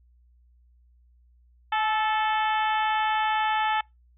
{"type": "harmonic tone with a mistuned harmonic", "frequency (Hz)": 437.8, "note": "A4", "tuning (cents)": -9, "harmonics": [2, 3, 4, 5, 6, 7, 8], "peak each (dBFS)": [-24, -30, -31, -36, -37, -37, -41], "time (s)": [1.72, 3.81], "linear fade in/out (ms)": 5, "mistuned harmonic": 2, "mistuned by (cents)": -29, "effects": ["noise-tail reverb RT60 0.2 s tail -26 dB re dry", "added 60 Hz sine -56 dBFS peak until 4.17 s"]}